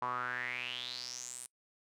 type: tone with band-pass filter sweep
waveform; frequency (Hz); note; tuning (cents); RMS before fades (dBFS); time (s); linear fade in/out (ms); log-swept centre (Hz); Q
sawtooth; 124.1; B2; +9; -40; 0.02-1.46; 0; 1000 to 9400; 7.2
effects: noise-tail reverb RT60 0.1 s tail -24 dB re dry